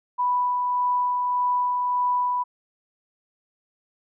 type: tone with tremolo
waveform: sine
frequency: 987.8 Hz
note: B5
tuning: in tune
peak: -19 dBFS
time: 0.18-2.44 s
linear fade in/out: 20 ms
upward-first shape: sine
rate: 1.7 Hz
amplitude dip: 25%
effects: none